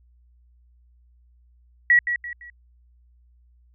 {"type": "tone with echo", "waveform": "sine", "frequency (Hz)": 1926, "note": "B6", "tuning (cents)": -44, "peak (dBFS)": -12, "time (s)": [1.9, 1.99], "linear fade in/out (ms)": 2, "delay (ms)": 170, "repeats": 3, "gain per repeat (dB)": -9, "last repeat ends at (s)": 2.5, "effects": ["added 60 Hz sine -54 dBFS peak until 3.74 s"]}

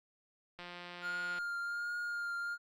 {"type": "click train", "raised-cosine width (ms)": 0.3, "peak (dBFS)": -31, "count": 141, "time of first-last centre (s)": [0.59, 1.385], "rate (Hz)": 176}
{"type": "tone with vibrato", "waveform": "triangle", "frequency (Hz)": 1412, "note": "F6", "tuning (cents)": 19, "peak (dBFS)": -34, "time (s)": [1.01, 2.58], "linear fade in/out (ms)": 50, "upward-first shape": "triangle", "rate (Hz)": 1.3, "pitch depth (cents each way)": 24}
{"effects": ["Opus 48 kbps"]}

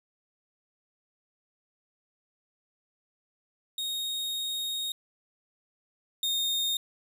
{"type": "tone pair in turn", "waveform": "40% pulse", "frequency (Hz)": [3729, 3686], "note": ["A#7", "A#7"], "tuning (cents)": [0, -20], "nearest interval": "unison", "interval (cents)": 20, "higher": "first", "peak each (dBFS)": [-29, -25], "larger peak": "second", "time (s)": [[3.78, 4.92], [6.23, 6.77]], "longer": "first", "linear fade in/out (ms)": 2, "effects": []}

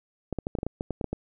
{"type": "clicks", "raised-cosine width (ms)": 2, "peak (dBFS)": -16, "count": 12, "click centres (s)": [0.327, 0.387, 0.469, 0.552, 0.587, 0.631, 0.666, 0.809, 0.907, 1.012, 1.043, 1.13], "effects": []}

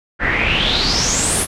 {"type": "noise with low-pass filter sweep", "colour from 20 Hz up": "pink", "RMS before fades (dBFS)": -17, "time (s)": [0.19, 1.47], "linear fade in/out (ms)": 50, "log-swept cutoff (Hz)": [1700, 11000], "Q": 6.8, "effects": []}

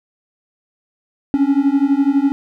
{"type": "beating tone pair", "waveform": "triangle", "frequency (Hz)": [272.6, 284.6], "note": ["C#4", "C#4"], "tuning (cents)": [-29, 46], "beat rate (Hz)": 12, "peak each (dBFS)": -13, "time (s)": [1.34, 2.32], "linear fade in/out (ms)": 0, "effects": []}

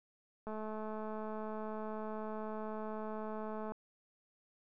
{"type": "click train", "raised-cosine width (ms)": 1, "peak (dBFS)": -30, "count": 703, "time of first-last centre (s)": [0.47, 3.72], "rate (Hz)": 216, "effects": []}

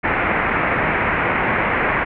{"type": "low-pass noise", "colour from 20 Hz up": "white", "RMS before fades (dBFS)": -19, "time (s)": [0.03, 2.05], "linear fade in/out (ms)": 20, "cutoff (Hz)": 2300, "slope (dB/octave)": 48, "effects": []}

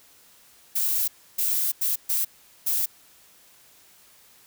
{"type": "noise bursts at uneven times", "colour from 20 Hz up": "violet", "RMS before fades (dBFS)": -24, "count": 5, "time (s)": [[0.75, 1.08], [1.38, 1.72], [1.81, 1.96], [2.09, 2.25], [2.66, 2.86]], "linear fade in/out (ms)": 10, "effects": ["white hiss -55 dBFS RMS until 4.46 s"]}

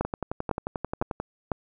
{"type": "two click trains", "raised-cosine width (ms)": 1, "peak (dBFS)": [-11, -15], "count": [4, 14], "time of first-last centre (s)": [[0.01, 1.518], [0.05, 1.2]], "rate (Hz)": [1.99, 11.3], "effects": []}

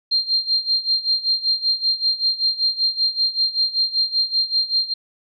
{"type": "tone with tremolo", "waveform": "sine", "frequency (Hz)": 4186, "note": "C8", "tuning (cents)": 0, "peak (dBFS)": -14, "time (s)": [0.11, 4.94], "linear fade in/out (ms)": 10, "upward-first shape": "sine", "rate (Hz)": 5.2, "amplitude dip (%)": 85, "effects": []}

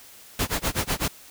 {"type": "noise with tremolo", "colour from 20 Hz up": "pink", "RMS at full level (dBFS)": -23, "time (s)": [0.39, 1.08], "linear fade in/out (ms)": 2, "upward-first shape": "sine", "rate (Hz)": 8, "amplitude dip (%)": 100, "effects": ["white hiss -48 dBFS RMS until 1.3 s"]}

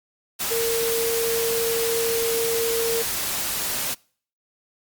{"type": "tone in noise", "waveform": "sine", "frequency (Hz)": 460.4, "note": "A#4", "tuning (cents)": -22, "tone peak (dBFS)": -22, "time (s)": [0.5, 3.03], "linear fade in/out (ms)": 20, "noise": "white", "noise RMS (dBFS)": -26, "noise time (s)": [0.39, 3.95], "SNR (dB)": 1, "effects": ["noise-tail reverb RT60 0.5 s tail -26 dB re dry", "Opus 48 kbps"]}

